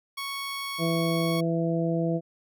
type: tone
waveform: 15% pulse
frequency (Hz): 1108.7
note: C#6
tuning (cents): 0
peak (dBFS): -25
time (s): 0.17-1.41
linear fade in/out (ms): 10
type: harmonic tone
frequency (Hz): 166.2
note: E3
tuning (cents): +15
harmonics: 1 / 2 / 3 / 4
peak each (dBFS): -26 / -29 / -31 / -32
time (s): 0.78-2.21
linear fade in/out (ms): 50
effects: none